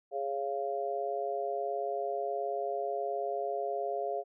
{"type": "harmonic tone", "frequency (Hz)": 138.59, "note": "C#3", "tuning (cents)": 0, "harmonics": [3, 4, 5], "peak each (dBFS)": [-36, -37, -34], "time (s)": [0.11, 4.24], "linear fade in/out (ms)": 50, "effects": []}